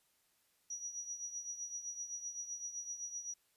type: tone with tremolo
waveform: sine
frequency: 5810 Hz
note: F#8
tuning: 32 cents flat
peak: -38 dBFS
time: 0.7-3.34 s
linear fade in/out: 5 ms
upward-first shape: triangle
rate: 7.8 Hz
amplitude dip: 75%
effects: white hiss -75 dBFS RMS until 3.56 s + resampled to 32000 Hz